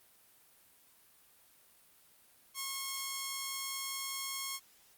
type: tone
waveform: 5% pulse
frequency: 1085 Hz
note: C#6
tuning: 37 cents flat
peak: -25 dBFS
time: 2.54-4.6 s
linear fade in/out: 50 ms
effects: white hiss -64 dBFS RMS until 4.97 s + Opus 32 kbps